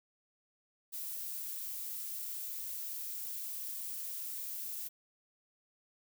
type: noise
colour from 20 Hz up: violet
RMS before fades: -41 dBFS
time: 0.92-4.89 s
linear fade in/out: 20 ms
effects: none